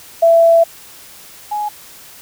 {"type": "tone pair in turn", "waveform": "sine", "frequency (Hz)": [667, 836.9], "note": ["E5", "G#5"], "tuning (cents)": [20, 13], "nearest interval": "major third", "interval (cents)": 393, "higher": "second", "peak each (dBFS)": [-6, -17], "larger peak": "first", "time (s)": [[0.22, 0.64], [1.51, 1.69]], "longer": "first", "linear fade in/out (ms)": 10, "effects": ["white hiss -39 dBFS RMS until 2.21 s"]}